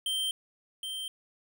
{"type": "tone pair in turn", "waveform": "square", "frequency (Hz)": [3136, 3136], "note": ["G7", "G7"], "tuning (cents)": [0, 0], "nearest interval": "unison", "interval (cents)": 0, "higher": "neither", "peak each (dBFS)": [-29, -35], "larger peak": "first", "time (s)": [[0.06, 0.31], [0.83, 1.08]], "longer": "neither", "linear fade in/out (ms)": 2, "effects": []}